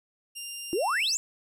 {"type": "tone with pitch glide", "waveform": "15% pulse", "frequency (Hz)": [2794, 2643], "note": ["F7", "E7"], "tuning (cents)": [0, 4], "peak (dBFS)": -29, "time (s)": [0.35, 1.17], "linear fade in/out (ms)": 20, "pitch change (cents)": -96, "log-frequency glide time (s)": [0.72, 1.06]}
{"type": "exponential sweep", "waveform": "sine", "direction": "up", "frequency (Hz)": [320, 7600], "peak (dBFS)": -24, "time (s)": [0.73, 1.17], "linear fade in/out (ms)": 0}
{"effects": []}